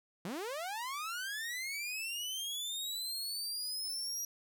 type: linear sweep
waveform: sawtooth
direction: up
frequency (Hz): 157 to 5760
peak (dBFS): -34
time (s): 0.25-4.25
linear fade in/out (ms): 2
effects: none